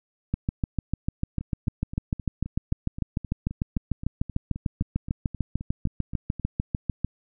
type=two click trains; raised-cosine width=5 ms; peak=-22 / -12 dBFS; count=20 / 46; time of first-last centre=1.41-6.397 / 0.34-7.046 s; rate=3.81 / 6.71 Hz; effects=none